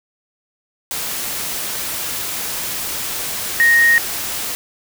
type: tone in noise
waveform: sine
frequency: 1864.7 Hz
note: A#6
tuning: in tune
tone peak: -9 dBFS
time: 3.6-3.98 s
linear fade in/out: 0 ms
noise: white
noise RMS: -24 dBFS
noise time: 0.91-4.55 s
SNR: +12 dB
effects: none